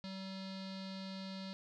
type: tone with low-pass filter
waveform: square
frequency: 191.4 Hz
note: G3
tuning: 41 cents flat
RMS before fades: -45 dBFS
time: 0.04-1.53 s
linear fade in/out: 0 ms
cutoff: 4300 Hz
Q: 6.2
effects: none